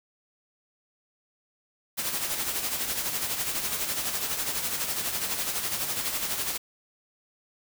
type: noise with tremolo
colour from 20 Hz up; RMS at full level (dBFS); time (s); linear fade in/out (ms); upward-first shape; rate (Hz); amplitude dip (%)
white; -28; 1.97-6.58; 20; sine; 12; 50
effects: none